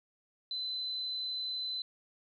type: tone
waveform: sine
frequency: 4032 Hz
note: B7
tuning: 35 cents sharp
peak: -34 dBFS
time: 0.51-1.82 s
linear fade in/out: 2 ms
effects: 12-bit